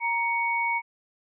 sine tone pair together, 936 / 2230 Hz, A#5 / C#7, +7 / +10 cents, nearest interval octave + minor third, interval 1503 cents, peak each -26 dBFS, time 0-0.82 s, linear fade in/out 50 ms, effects none

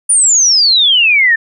sine exponential sweep, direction down, 9640 to 1760 Hz, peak -6 dBFS, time 0.09-1.36 s, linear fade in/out 10 ms, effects none

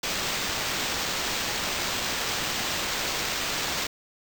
white noise with sample-and-hold, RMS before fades -29 dBFS, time 0.03-3.87 s, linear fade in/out 5 ms, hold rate 11025 Hz, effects none

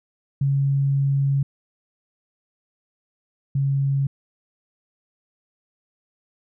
sine tone pair in turn, 138.5 / 137.96 Hz, C#3 / C#3, -1 / -8 cents, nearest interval unison, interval 7 cents, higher first, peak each -17 / -18 dBFS, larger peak first, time 0.41-1.43 / 3.55-4.07 s, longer first, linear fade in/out 5 ms, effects none

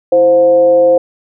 sine tone with frequency modulation, 523.3 Hz, C5, in tune, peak -5 dBFS, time 0.12-0.98 s, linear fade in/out 5 ms, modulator 193 Hz, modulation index 0.41, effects none

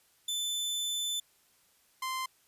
sawtooth tone pair in turn, 3520 / 1041.4 Hz, A7 / C6, 0 / -8 cents, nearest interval octave + major sixth, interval 2108 cents, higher first, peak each -28 / -29 dBFS, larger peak first, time 0.28-1.2 / 2.02-2.26 s, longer first, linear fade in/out 5 ms, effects white hiss -67 dBFS RMS until 2.47 s + resampled to 32000 Hz

